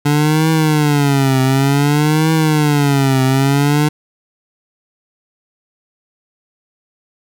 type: tone with vibrato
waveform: 25% pulse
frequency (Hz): 144.9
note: D3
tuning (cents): -23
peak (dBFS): -7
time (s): 0.05-3.89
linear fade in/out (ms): 10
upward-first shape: triangle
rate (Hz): 0.55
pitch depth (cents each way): 180
effects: none